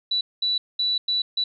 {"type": "tone bursts at uneven times", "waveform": "sine", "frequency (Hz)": 3951, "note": "B7", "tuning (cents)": 0, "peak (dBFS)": -20, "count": 5, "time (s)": [[0.11, 0.21], [0.42, 0.58], [0.79, 0.98], [1.08, 1.22], [1.37, 1.44]], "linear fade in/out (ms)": 5, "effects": []}